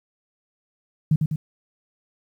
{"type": "tone with echo", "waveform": "sine", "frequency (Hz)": 154.5, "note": "D#3", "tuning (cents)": -12, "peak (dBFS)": -14, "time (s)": [1.11, 1.16], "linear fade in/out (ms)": 5, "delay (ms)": 100, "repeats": 2, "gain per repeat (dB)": -4, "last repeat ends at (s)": 1.36, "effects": ["9-bit"]}